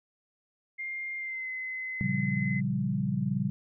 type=tone with pitch glide; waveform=sine; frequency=2113 to 2043 Hz; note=C7 to C7; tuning=+16 to -42 cents; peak=-33 dBFS; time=0.78-2.61 s; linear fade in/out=20 ms; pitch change=-58 cents; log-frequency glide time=1.17-1.49 s
type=chord; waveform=sine; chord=G half-diminished seventh; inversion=first; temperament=equal; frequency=116.54 / 138.59 / 174.61 / 196 Hz; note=Bb2 / Db3 / F3 / G3; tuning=0 / 0 / 0 / 0 cents; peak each=-35 / -31 / -34 / -30 dBFS; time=2.01-3.5 s; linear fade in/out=0 ms
effects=none